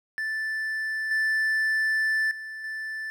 triangle tone with level steps, 1760 Hz, A6, in tune, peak -25 / -20 / -33 / -29 dBFS, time 0.18-3.1 s, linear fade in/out 0 ms, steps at 1.11 / 2.31 / 2.64 s, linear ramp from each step 2 ms, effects none

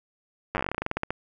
slowing click train, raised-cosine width 0.5 ms, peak -12 dBFS, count 19, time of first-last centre 0.55-1.106 s, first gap 9 ms, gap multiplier 1.13, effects none

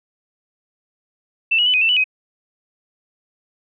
sine tone with pitch steps, 2670 / 2908 / 2998 / 2504 / 2671 / 2963 / 2524 Hz, E7 / F#7 / F#7 / D#7 / E7 / F#7 / D#7, +22 / -31 / +22 / +10 / +22 / +2 / +24 cents, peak -13 dBFS, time 1.51-2.042 s, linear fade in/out 10 ms, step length 76 ms, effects none

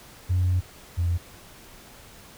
sine tone pair in turn, 90.7 / 86.36 Hz, F#2 / F2, -34 / -19 cents, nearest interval minor second, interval 85 cents, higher first, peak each -18 / -20 dBFS, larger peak first, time 0.29-0.61 / 0.97-1.18 s, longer first, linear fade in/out 20 ms, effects tanh soft clip ceiling -16 dBFS + pink hiss -48 dBFS RMS until 2.37 s

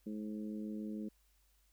harmonic tone, 106.5 Hz, G#2, 44 cents sharp, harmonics 2 / 3 / 4 / 5, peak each -40 / -46 / -52 / -56 dBFS, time 0.06-1.09 s, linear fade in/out 10 ms, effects added 50 Hz sine -70 dBFS peak until 1.72 s + white hiss -75 dBFS RMS until 1.72 s

